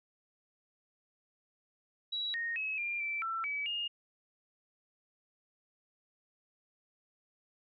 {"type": "tone with pitch steps", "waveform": "sine", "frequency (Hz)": [3893, 1857, 2570, 2393, 2332, 1339, 2288, 2840], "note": ["B7", "A#6", "E7", "D7", "D7", "E6", "D7", "F7"], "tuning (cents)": [-26, -7, -45, 32, -13, 27, -46, 28], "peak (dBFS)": -33, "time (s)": [2.12, 3.88], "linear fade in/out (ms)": 10, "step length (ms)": 220, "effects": []}